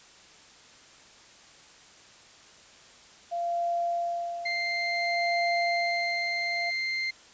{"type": "tone with tremolo", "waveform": "sine", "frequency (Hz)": 689, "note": "F5", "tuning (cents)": -24, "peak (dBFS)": -25, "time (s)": [3.31, 6.71], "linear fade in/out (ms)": 20, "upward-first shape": "sine", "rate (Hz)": 0.57, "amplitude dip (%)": 70}
{"type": "tone", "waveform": "35% pulse", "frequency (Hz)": 2093, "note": "C7", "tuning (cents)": 0, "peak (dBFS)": -26, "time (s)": [4.45, 7.11], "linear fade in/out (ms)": 10}
{"effects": ["white hiss -53 dBFS RMS until 7.33 s", "resampled to 16000 Hz"]}